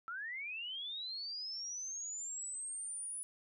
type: linear sweep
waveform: sine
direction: up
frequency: 1313 to 9980 Hz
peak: -40 dBFS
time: 0.08-3.23 s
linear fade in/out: 0 ms
effects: none